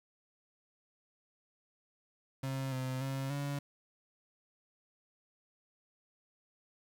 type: tone with pitch steps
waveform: 35% pulse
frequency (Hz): 134.1 / 129.7 / 135 / 142.2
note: C3 / C3 / C#3 / C#3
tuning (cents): +43 / -15 / -45 / +45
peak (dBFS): -33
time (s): 2.43-3.59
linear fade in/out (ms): 5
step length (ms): 290
effects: 11-bit